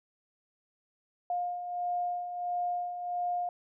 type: beating tone pair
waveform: sine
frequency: 708 / 709.5 Hz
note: F5 / F5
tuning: +23 / +27 cents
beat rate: 1.5 Hz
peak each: -39 / -31 dBFS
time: 1.3-3.49 s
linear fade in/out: 2 ms
effects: none